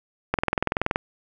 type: click train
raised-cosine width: 0.5 ms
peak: -6 dBFS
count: 14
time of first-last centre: 0.34-0.959 s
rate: 21 Hz
effects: none